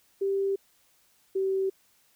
sine tone pair in turn, 392.3 / 384.4 Hz, G4 / G4, +1 / -34 cents, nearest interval unison, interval 35 cents, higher first, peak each -24 dBFS, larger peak neither, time 0.21-0.56 / 1.35-1.7 s, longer neither, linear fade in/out 10 ms, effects white hiss -65 dBFS RMS until 2.15 s

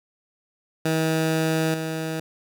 15% pulse tone with level steps, 160 Hz, D#3, 49 cents sharp, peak -14 / -20 dBFS, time 0.85-2.2 s, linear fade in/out 5 ms, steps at 1.74 s, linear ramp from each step 2 ms, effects none

